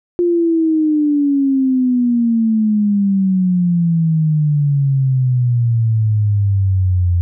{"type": "exponential sweep", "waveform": "sine", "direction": "down", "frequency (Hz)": [352.9, 86.3], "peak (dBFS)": -11, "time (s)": [0.19, 7.21], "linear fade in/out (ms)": 0, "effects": []}